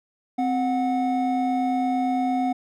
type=tone pair together; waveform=triangle; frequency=260 / 731.2 Hz; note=C4 / F#5; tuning=-11 / -21 cents; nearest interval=octave + tritone; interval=1790 cents; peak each=-21 / -22 dBFS; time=0.38-2.53 s; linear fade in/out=10 ms; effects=none